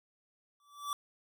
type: tone with exponential growth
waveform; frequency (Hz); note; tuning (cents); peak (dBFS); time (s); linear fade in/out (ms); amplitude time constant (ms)
square; 1158; D6; -25; -32; 0.6-0.93; 1; 71
effects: none